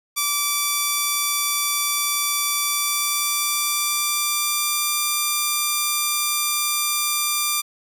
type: tone with pitch glide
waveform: 5% pulse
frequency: 1163 to 1188.1 Hz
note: D6 to D6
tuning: -17 to +20 cents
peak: -8 dBFS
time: 0.16-7.62 s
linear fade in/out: 20 ms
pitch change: +37 cents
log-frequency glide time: 2.65-5.02 s
effects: none